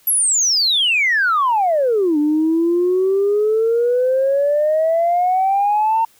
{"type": "exponential two-way sweep", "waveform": "sine", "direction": "down then up", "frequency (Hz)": [11840, 293.7, 915], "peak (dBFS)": -12, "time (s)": [0.07, 6.05], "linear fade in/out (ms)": 5, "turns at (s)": 2.18, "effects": ["tanh soft clip ceiling -9 dBFS", "white hiss -53 dBFS RMS until 6.19 s"]}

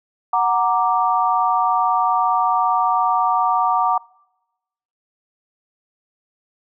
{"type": "chord", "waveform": "sine", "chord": "Gb augmented", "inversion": "none", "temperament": "equal", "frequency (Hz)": [740, 932.3, 1174.7], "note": ["Gb5", "Bb5", "D6"], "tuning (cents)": [0, 0, 0], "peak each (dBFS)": -19, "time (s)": [0.33, 3.98], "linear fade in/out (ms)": 5, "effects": ["noise-tail reverb RT60 1.0 s tail -25 dB re dry"]}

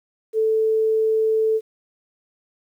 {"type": "tone", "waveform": "sine", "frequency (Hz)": 440, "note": "A4", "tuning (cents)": 0, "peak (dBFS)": -16, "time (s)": [0.33, 1.61], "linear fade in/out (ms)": 50, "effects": ["9-bit"]}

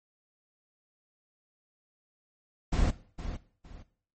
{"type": "noise with echo", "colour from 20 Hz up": "brown", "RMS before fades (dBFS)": -25, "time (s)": [2.72, 2.91], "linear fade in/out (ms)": 10, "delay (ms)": 460, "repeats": 2, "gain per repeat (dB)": -11, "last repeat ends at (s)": 3.83, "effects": ["noise-tail reverb RT60 0.5 s tail -17 dB re dry", "MP3 32 kbps"]}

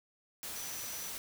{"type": "tone in noise", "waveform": "sine", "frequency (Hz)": 5920, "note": "F#8", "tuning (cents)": 0, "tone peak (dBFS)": -45, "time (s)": [0.56, 1.1], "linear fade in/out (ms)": 0, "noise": "white", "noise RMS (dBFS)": -42, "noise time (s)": [0.43, 1.18], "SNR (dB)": -6, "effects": []}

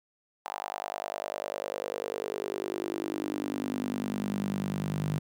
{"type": "tone with high-pass filter sweep", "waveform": "sawtooth", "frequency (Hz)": 50, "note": "G1", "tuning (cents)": 35, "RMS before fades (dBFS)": -34, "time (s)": [0.45, 5.19], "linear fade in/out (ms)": 10, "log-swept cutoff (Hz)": [840, 150], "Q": 4.8, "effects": []}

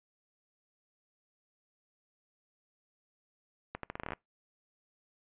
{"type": "accelerating click train", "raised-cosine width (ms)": 0.5, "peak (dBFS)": -22, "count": 11, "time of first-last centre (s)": [3.75, 4.134], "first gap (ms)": 83, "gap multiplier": 0.81, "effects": ["noise-tail reverb RT60 0.2 s tail -25 dB re dry", "resampled to 8000 Hz"]}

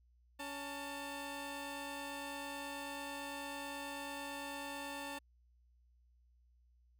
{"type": "tone pair together", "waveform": "15% pulse", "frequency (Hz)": [280.9, 891.8], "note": ["C#4", "A5"], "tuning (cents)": [23, 23], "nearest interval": "octave + minor sixth", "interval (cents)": 2000, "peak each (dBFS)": [-39, -39], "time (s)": [0.39, 5.19], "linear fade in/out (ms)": 10, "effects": ["added 60 Hz sine -66 dBFS peak until 6.99 s"]}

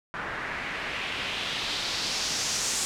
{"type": "noise with low-pass filter sweep", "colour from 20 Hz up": "white", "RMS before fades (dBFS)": -31, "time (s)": [0.14, 2.85], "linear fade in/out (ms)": 0, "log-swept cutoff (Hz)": [1500, 7500], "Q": 2.1, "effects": []}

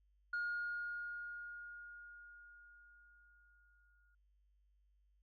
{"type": "tone with exponential decay", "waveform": "sine", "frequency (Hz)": 1428, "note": "F6", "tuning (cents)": 38, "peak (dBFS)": -34, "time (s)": [0.33, 4.15], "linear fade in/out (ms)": 5, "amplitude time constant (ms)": 830, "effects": ["tanh soft clip ceiling -34 dBFS", "added 50 Hz sine -70 dBFS peak until 5.22 s"]}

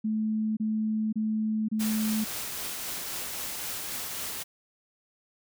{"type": "tone bursts", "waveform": "sine", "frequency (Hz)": 217.1, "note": "A3", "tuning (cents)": -23, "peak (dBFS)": -25, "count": 4, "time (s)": [0.04, 2.244], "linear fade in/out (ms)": 10, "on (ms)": 530, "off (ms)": 28}
{"type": "noise with tremolo", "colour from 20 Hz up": "white", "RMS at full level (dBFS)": -34, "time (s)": [1.79, 4.44], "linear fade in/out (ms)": 20, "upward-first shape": "triangle", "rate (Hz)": 3.8, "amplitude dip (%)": 25}
{"effects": []}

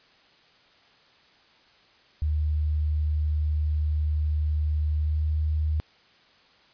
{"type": "tone with pitch glide", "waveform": "sine", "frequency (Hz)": [76, 76.97], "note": ["D#2", "D#2"], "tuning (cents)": [-40, -18], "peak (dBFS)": -22, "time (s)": [2.22, 5.8], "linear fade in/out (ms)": 0, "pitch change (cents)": 22, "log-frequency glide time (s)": [4.98, 5.23], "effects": ["white hiss -58 dBFS RMS until 6.73 s", "resampled to 11025 Hz"]}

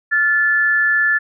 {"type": "tone pair together", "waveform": "sine", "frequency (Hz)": [1396.9, 1740], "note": ["F6", "A6"], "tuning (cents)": [0, -20], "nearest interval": "major third", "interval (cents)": 380, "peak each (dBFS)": [-21, -13], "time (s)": [0.11, 1.19], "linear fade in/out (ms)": 20, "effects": []}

